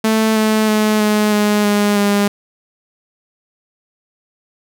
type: tone with pitch steps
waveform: sawtooth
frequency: 220 / 217.1 / 214.2 / 211.4 / 208.6 / 205.9 / 203.1 Hz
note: A3 / A3 / A3 / G#3 / G#3 / G#3 / G#3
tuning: 0 / -23 / -46 / +31 / +8 / -15 / -38 cents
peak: -8 dBFS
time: 0.04-2.28 s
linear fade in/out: 5 ms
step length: 320 ms
effects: none